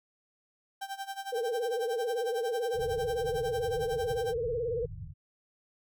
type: tone with tremolo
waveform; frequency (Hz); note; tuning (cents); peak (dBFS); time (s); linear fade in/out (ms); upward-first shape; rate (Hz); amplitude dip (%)
35% pulse; 784; G5; 0; -32; 0.81-4.34; 10; sine; 11; 85
type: tone with vibrato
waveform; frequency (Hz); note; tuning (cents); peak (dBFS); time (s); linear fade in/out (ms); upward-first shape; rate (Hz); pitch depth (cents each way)
sine; 471.1; A#4; +18; -29; 1.32-4.86; 10; sine; 18; 100
type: low-pass noise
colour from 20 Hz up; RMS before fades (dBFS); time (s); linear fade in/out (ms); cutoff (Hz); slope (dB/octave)
white; -42; 2.73-5.14; 50; 160; 96
effects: none